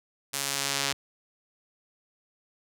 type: tone with band-pass filter sweep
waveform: sawtooth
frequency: 139 Hz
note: C#3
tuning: 5 cents sharp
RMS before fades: -30 dBFS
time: 0.33-0.93 s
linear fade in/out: 10 ms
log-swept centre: 9400 to 4900 Hz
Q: 0.75
effects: none